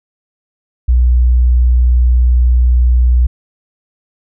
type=tone; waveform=sine; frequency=61.2 Hz; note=B1; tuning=15 cents flat; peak=-6 dBFS; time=0.88-3.27 s; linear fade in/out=10 ms; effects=none